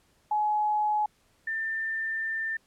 sine tone pair in turn, 845 / 1790.5 Hz, G#5 / A6, +30 / +30 cents, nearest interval octave + minor second, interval 1300 cents, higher second, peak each -23 / -28 dBFS, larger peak first, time 0.31-1.06 / 1.47-2.57 s, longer second, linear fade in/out 5 ms, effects pink hiss -66 dBFS RMS until 2.66 s + low-pass 12000 Hz 12 dB/octave

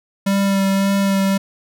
square tone with vibrato, 196 Hz, G3, in tune, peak -15 dBFS, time 0.26-1.38 s, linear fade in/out 10 ms, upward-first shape sine, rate 1.8 Hz, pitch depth 15 cents each way, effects none

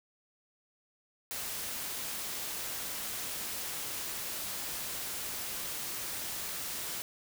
white noise, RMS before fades -38 dBFS, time 1.31-7.02 s, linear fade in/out 0 ms, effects none

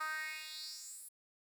10% pulse tone with high-pass filter sweep, 311.1 Hz, D#4, in tune, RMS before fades -44 dBFS, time 0-1.09 s, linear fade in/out 10 ms, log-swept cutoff 1200 to 11000 Hz, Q 4, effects 11-bit

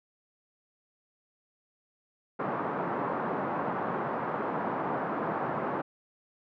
white band-pass noise, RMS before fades -32 dBFS, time 2.39-5.82 s, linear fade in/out 10 ms, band 140 to 1200 Hz, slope 24 dB/octave, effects none

